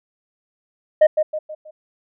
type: tone with echo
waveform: sine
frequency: 617 Hz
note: D#5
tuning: 15 cents flat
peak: -5 dBFS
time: 1.01-1.07 s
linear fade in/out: 10 ms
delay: 160 ms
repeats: 4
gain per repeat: -8 dB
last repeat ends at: 1.71 s
effects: tanh soft clip ceiling -7 dBFS